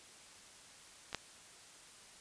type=clicks; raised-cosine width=0.2 ms; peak=-27 / -18 dBFS; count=2; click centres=1.129 / 1.147 s; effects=white hiss -57 dBFS RMS until 2.2 s + resampled to 22050 Hz